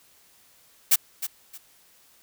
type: noise with echo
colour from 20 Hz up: blue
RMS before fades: -17 dBFS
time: 0.91-0.96 s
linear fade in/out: 10 ms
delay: 310 ms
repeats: 2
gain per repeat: -12 dB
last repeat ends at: 1.58 s
effects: white hiss -58 dBFS RMS until 2.22 s